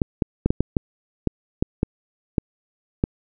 clicks, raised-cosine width 3 ms, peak -5 dBFS, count 11, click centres 0.018 / 0.222 / 0.46 / 0.505 / 0.606 / 0.768 / 1.273 / 1.625 / 1.831 / 2.382 / 3.039 s, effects none

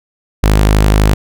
sawtooth tone, 51.9 Hz, G#1, in tune, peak -3 dBFS, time 0.43-1.14 s, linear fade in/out 5 ms, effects none

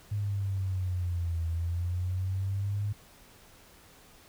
sine linear two-way sweep, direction down then up, 103.9 to 82 to 103.9 Hz, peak -28 dBFS, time 0.11-2.93 s, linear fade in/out 10 ms, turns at 1.46 s, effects pink hiss -56 dBFS RMS until 4.28 s

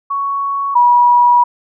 sine tone pair in turn, 1114 / 968.2 Hz, C#6 / B5, +8 / -35 cents, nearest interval major second, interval 243 cents, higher first, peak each -15 / -6 dBFS, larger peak second, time 0.1-0.75 / 0.75-1.44 s, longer second, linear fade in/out 10 ms, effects none

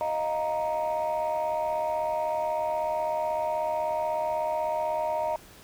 sine chord, Eb suspended second, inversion none, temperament equal, 622.3 / 698.5 / 932.3 Hz, Eb5 / F5 / Bb5, 0 / 0 / 0 cents, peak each -27 / -32 / -28 dBFS, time 0.01-5.36 s, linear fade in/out 0 ms, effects tanh soft clip ceiling -21 dBFS + pink hiss -51 dBFS RMS until 5.63 s

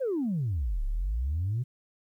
sine exponential two-way sweep, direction down then up, 565 to 32.7 to 130.4 Hz, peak -25 dBFS, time 0-1.64 s, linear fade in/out 20 ms, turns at 0.84 s, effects tanh soft clip ceiling -23 dBFS + 11-bit

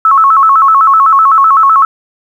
sine tone with vibrato, 1200 Hz, D6, 37 cents sharp, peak -3 dBFS, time 0.05-1.85 s, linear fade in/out 2 ms, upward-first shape square, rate 7.9 Hz, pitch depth 150 cents each way, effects 7-bit

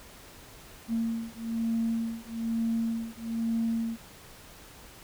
sine beating tone pair, 227.5 / 228.6 Hz, A#3 / A#3, -42 / -34 cents, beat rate 1.1 Hz, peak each -30 dBFS, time 0.88-3.98 s, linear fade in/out 50 ms, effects tanh soft clip ceiling -20 dBFS + pink hiss -50 dBFS RMS until 5.03 s

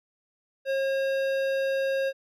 triangle tone with hard clipping, 540 Hz, C#5, 45 cents flat, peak -26 dBFS, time 0.65-2.13 s, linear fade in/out 50 ms, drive 17 dB, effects none

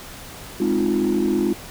sine chord, F minor seventh, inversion first, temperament equal with one note detuned, 208.6 / 261.6 / 311.1 / 349.2 Hz, Ab3 / C4 / Eb4 / F4, +8 / 0 / 0 / 0 cents, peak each -22 / -23 / -22 / -20 dBFS, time 0.6-1.53 s, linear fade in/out 5 ms, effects tanh soft clip ceiling -12 dBFS + pink hiss -38 dBFS RMS until 1.7 s

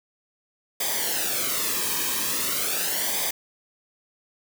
white noise with flanger, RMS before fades -26 dBFS, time 0.8-3.31 s, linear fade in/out 5 ms, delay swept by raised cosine 0.72 to 1.45 ms, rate 0.41 Hz, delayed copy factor -0.7, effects none

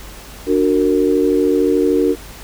sine chord, D augmented, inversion none, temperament just, 293.7 / 367.1 / 458.9 Hz, D4 / F#4 / A#4, 0 / -14 / -27 cents, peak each -16 dBFS, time 0.46-2.16 s, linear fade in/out 50 ms, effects added 50 Hz sine -37 dBFS peak until 2.43 s + pink hiss -37 dBFS RMS until 2.43 s

